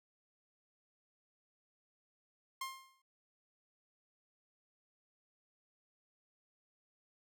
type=tone with exponential decay; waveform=sawtooth; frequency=1061 Hz; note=C6; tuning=24 cents sharp; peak=-33 dBFS; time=2.61-3.02 s; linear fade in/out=5 ms; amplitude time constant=87 ms; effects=none